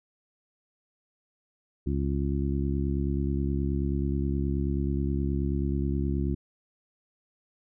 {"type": "harmonic tone", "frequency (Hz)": 69.4, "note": "C#2", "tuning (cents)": 3, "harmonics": [1, 2, 3, 4, 5], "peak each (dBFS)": [-28, -31, -33, -34, -35], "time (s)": [1.86, 6.35], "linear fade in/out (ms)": 10, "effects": []}